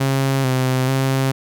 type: tone with pitch steps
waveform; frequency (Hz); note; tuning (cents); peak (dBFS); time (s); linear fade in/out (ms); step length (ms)
sawtooth; 135.3 / 129.5 / 133.7; C#3 / C3 / C3; -42 / -17 / +38; -12; 0-1.32; 10; 440
effects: none

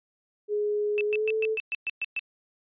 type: tone with pitch glide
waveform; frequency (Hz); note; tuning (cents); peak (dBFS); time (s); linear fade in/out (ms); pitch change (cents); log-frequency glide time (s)
sine; 417.1 to 438.6; G#4 to A4; +7 to -6; -24; 0.48-1.58; 50; +87; 1.05-1.32
type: tone bursts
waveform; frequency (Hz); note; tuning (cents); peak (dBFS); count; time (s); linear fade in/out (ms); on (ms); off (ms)
sine; 2637; E7; 0; -26; 9; 0.98-2.192; 0; 28; 120
effects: resampled to 8000 Hz

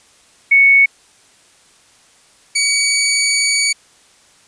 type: tone pair in turn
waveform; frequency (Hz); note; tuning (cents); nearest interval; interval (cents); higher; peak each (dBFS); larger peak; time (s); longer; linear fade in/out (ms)
sine / 15% pulse; 2217 / 2264; C#7 / C#7; 0 / +36; unison; 36; second; -6; neither; 0.51-0.86 / 2.55-3.73; second; 10
effects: white hiss -50 dBFS RMS until 4.47 s + resampled to 22050 Hz

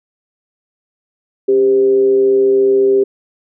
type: tone with frequency modulation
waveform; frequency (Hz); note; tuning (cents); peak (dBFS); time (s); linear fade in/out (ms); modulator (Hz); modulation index
sine; 395.6; G4; +16; -8; 1.48-3.04; 10; 123; 0.32
effects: none

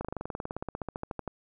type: slowing click train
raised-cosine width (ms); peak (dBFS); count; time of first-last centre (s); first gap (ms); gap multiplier
1; -20; 23; 0.01-1.277; 37; 1.04
effects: none

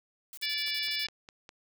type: noise bursts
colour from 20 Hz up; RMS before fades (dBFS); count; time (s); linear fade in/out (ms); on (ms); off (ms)
blue; -45; 9; 0.33-1.038; 0; 44; 39
type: harmonic tone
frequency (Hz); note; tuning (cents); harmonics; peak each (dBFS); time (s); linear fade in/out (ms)
580; D5; -22; 3 / 4 / 5 / 6 / 7 / 8 / 9; -41 / -36 / -40 / -36 / -40 / -39 / -36; 0.42-1.07; 10
type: click train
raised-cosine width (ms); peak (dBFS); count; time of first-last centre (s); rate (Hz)
0.2; -30; 5; 0.68-1.491; 4.93
effects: none

